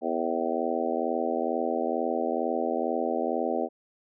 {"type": "harmonic tone with a mistuned harmonic", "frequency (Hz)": 82.2, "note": "E2", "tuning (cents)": -4, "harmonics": [3, 4, 5, 6, 7, 8, 9], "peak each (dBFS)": [-33, -33, -33, -33, -33, -33, -33], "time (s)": [0.01, 3.69], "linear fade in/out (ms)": 50, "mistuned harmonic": 9, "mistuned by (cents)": 53, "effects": []}